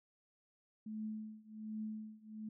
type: tone with tremolo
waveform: sine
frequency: 216.3 Hz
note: A3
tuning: 29 cents flat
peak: -38 dBFS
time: 0.86-2.49 s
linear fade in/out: 5 ms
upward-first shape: triangle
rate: 1.3 Hz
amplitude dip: 95%
effects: none